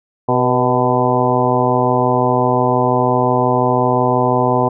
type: harmonic tone with a mistuned harmonic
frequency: 125.7 Hz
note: B2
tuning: 31 cents sharp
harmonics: 1 / 2 / 3 / 4 / 5 / 6 / 7 / 8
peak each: -20 / -20 / -20 / -20 / -20 / -20 / -20 / -20 dBFS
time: 0.28-4.69 s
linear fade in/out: 10 ms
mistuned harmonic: 4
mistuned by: -45 cents
effects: none